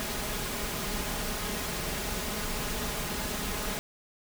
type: noise with comb filter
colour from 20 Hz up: pink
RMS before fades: -33 dBFS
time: 0-3.79 s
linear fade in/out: 0 ms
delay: 4.8 ms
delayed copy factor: +0.5
effects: none